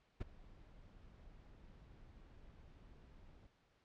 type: noise with ADSR envelope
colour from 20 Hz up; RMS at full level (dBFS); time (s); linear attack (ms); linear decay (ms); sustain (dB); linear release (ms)
brown; -38; 0.2-3.47; 14; 17; -22; 6
effects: pink hiss -75 dBFS RMS until 3.84 s + low-pass 4000 Hz 12 dB/octave